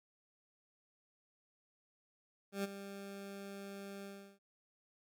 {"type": "tone with ADSR envelope", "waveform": "20% pulse", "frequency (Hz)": 198.2, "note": "G3", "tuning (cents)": 19, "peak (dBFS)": -29, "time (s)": [2.52, 4.39], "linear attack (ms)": 120, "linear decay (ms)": 22, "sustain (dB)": -12, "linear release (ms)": 350, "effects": []}